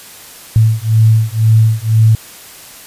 sine beating tone pair, 110 / 112 Hz, A2 / A2, 0 / +31 cents, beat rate 2 Hz, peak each -10 dBFS, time 0.56-2.15 s, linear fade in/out 0 ms, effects white hiss -35 dBFS RMS until 2.86 s + resampled to 32000 Hz

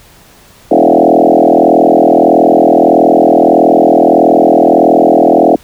sine tone with frequency modulation, 499.7 Hz, B4, 20 cents sharp, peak -3 dBFS, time 0.71-5.56 s, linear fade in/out 5 ms, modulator 41.6 Hz, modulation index 5.9, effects pink hiss -41 dBFS RMS until 5.63 s

